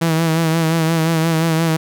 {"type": "tone with vibrato", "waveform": "sawtooth", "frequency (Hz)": 162.8, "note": "E3", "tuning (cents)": -21, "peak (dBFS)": -10, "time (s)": [0.01, 1.77], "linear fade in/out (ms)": 10, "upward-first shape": "sine", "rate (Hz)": 5.7, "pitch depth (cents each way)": 43, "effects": []}